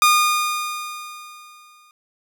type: tone with exponential decay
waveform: sawtooth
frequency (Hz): 1220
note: D#6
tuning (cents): -34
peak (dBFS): -7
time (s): 0.02-1.91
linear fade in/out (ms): 1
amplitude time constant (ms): 410
effects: none